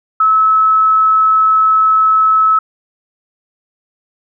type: tone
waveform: sine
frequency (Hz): 1297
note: E6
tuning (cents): -28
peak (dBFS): -7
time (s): 0.2-2.59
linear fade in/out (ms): 5
effects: none